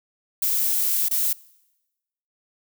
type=noise with dropouts; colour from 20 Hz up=violet; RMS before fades=-22 dBFS; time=0.42-1.33 s; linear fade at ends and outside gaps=5 ms; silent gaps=1.086-1.11 s; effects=noise-tail reverb RT60 1.0 s tail -23 dB re dry

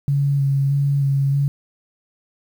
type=tone with vibrato; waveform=sine; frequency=139.5 Hz; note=C#3; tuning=11 cents sharp; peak=-15 dBFS; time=0.08-1.48 s; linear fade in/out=0 ms; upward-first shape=square; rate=1.6 Hz; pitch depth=17 cents each way; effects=8-bit

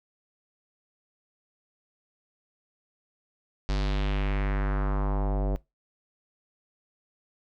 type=tone with low-pass filter sweep; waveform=square; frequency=49.47 Hz; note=G1; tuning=17 cents sharp; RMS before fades=-26 dBFS; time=3.69-5.56 s; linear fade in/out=0 ms; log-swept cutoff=4900 to 590 Hz; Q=2.1; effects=noise-tail reverb RT60 0.2 s tail -21 dB re dry

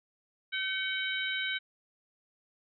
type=harmonic tone with a mistuned harmonic; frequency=766 Hz; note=G5; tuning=40 cents flat; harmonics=2 / 3 / 4 / 5; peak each=-34 / -36 / -37 / -38 dBFS; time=0.52-1.59 s; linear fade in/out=20 ms; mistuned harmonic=3; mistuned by=-42 cents; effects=none

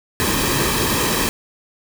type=noise with comb filter; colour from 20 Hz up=pink; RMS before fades=-19 dBFS; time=0.2-1.29 s; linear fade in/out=0 ms; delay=1.4 ms; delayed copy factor=-0.6; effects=none

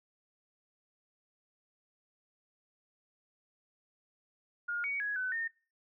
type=tone with pitch steps; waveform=sine; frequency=1423 / 2247 / 1669 / 1509 / 1828 Hz; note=F6 / C#7 / G#6 / F#6 / A#6; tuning=+32 / +23 / +8 / +34 / -34 cents; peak=-32 dBFS; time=4.68-5.48 s; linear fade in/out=10 ms; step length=160 ms; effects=noise-tail reverb RT60 0.4 s tail -23 dB re dry

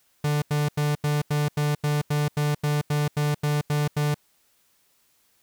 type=tone bursts; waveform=45% pulse; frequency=147.8 Hz; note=D3; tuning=11 cents sharp; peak=-21 dBFS; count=15; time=0.24-4.144 s; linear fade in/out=5 ms; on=180 ms; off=86 ms; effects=white hiss -65 dBFS RMS until 5.42 s

